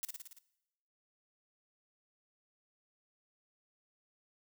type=noise with echo; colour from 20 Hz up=blue; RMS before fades=-38 dBFS; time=0.03-0.05 s; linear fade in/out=0 ms; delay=56 ms; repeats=6; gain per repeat=-3 dB; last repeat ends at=0.386 s; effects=noise-tail reverb RT60 0.9 s tail -19 dB re dry